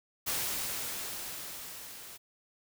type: noise with level ramp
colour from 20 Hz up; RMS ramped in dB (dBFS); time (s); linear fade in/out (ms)
white; -32 to -48; 0.26-2.18; 20
effects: none